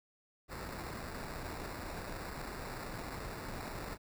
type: noise with sample-and-hold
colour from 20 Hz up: pink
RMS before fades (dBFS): -43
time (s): 0.48-3.98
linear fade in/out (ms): 50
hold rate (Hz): 3150
effects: none